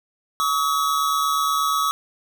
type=tone pair together; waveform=square; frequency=1131.6 / 1280 Hz; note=C#6 / D#6; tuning=+35 / +49 cents; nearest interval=major second; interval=214 cents; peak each=-23 / -22 dBFS; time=0.4-1.91 s; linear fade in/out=0 ms; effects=none